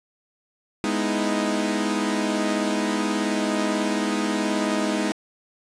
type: chord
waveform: sawtooth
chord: E major seventh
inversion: first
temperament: equal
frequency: 207.7 / 246.9 / 311.1 / 329.6 Hz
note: G#3 / B3 / D#4 / E4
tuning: 0 / 0 / 0 / 0 cents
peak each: -22 / -25 / -22 / -27 dBFS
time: 0.84-5.12 s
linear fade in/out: 0 ms
effects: resampled to 22050 Hz + 8-bit